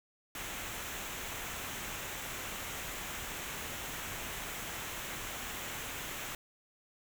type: noise with comb filter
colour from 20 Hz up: pink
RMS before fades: -41 dBFS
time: 0.35-6.35 s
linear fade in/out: 2 ms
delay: 0.21 ms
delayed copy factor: -0.5
effects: none